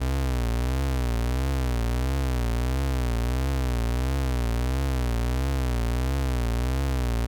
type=tone with vibrato; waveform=35% pulse; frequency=62.6 Hz; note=B1; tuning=24 cents sharp; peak=-21 dBFS; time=0-7.27 s; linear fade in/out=20 ms; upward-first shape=triangle; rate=1.5 Hz; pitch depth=160 cents each way; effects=none